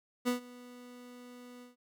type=tone with ADSR envelope; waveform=30% pulse; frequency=246.2 Hz; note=B3; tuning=5 cents flat; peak=-24 dBFS; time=0.25-1.76 s; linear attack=29 ms; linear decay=120 ms; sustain=-22 dB; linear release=140 ms; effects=none